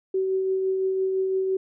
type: tone with tremolo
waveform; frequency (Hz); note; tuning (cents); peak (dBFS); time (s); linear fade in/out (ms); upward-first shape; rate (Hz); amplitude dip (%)
sine; 380; F#4; +46; -20; 0.14-1.57; 5; triangle; 5.9; 30
effects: none